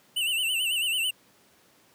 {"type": "tone with vibrato", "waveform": "square", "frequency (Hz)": 2845, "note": "F7", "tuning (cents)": 31, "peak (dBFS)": -25, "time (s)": [0.16, 1.11], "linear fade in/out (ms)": 10, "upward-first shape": "sine", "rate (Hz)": 9.1, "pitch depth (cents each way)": 120, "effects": ["pink hiss -60 dBFS RMS until 1.94 s", "high-pass 150 Hz 12 dB/octave"]}